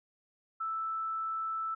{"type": "tone", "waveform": "sine", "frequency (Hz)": 1319, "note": "E6", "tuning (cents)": 1, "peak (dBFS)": -32, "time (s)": [0.6, 1.75], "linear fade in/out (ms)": 10, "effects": []}